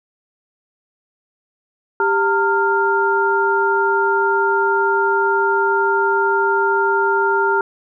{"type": "tone cluster", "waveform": "sine", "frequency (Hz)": [395.3, 911, 1398], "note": ["G4", "A#5", "F6"], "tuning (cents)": [15, -40, 1], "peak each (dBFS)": -18, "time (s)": [2, 7.61], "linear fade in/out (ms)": 2, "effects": []}